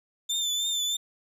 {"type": "tone with vibrato", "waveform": "30% pulse", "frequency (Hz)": 3552, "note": "A7", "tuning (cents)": 16, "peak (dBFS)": -23, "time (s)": [0.29, 0.97], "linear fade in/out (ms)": 10, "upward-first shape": "triangle", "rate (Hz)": 3.2, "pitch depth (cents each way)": 46, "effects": ["resampled to 32000 Hz"]}